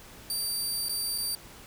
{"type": "tone with dropouts", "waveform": "20% pulse", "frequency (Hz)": 4657, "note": "D8", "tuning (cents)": -15, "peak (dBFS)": -23, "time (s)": [0.3, 1.35], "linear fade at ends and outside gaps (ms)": 1, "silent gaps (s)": [[0.885, 0.894], [1.179, 1.183]], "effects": ["pink hiss -49 dBFS RMS until 1.66 s"]}